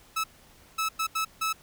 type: tone bursts at uneven times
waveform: sawtooth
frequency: 1302 Hz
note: E6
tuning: 22 cents flat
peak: -22 dBFS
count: 5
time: 0.16-0.24 / 0.78-0.89 / 0.99-1.07 / 1.15-1.25 / 1.41-1.53 s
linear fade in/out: 10 ms
effects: pink hiss -56 dBFS RMS until 1.62 s